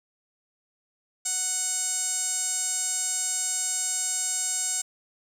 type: tone with band-pass filter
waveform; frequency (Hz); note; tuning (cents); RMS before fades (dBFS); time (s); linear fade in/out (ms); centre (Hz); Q
sawtooth; 740; F#5; 0; -28; 1.25-4.82; 10; 7600; 6.6
effects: 9-bit